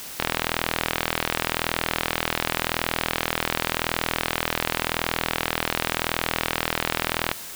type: click train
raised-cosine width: 0.3 ms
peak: -4 dBFS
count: 292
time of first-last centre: 0.2-7.315 s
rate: 40.9 Hz
effects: white hiss -37 dBFS RMS until 7.55 s